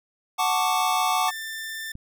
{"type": "chord", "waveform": "square", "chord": "D major seventh", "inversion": "first", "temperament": "equal", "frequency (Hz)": [740, 880, 1108.7, 1174.7], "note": ["F#5", "A5", "C#6", "D6"], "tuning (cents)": [0, 0, 0, 0], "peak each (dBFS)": [-26, -27, -29, -27], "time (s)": [0.38, 1.31], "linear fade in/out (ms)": 20}
{"type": "tone", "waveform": "sawtooth", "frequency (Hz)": 1782, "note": "A6", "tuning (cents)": 22, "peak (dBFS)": -28, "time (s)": [1.28, 1.92], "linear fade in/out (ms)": 5}
{"type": "click", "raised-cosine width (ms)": 5, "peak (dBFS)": -27, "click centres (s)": 1.954}
{"effects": []}